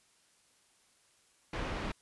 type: low-pass noise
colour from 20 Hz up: pink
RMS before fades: -37 dBFS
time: 1.53-1.92 s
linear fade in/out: 5 ms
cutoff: 2800 Hz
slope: 12 dB/octave
effects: white hiss -68 dBFS RMS until 2.01 s + resampled to 24000 Hz